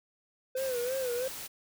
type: tone with vibrato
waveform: triangle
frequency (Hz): 506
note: B4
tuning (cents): +42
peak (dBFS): -28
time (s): 0.55-1.28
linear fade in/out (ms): 5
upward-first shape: sine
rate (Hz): 3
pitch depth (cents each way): 99
type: noise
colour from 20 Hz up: white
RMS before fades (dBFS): -41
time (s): 0.56-1.48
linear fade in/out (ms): 20
effects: none